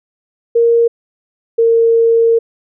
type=tone pair in turn; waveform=sine; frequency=466.2 / 459 Hz; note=A#4 / A#4; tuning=0 / -27 cents; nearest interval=unison; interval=27 cents; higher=first; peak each=-7 dBFS; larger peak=neither; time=0.55-0.88 / 1.58-2.39 s; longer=second; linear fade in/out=10 ms; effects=none